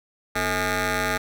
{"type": "ring-modulated tone", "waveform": "10% pulse", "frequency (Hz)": 195.3, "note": "G3", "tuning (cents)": -6, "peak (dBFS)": -11, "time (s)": [0.35, 1.18], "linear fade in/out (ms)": 10, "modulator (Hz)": 1030, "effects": []}